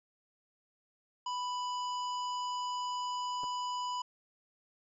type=harmonic tone; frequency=991 Hz; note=B5; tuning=6 cents sharp; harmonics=1 / 3 / 5 / 7; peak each=-34 / -44 / -48 / -51 dBFS; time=1.26-4.02 s; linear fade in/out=5 ms
type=clicks; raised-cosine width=1 ms; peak=-34 dBFS; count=2; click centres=3.434 / 3.441 s
effects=none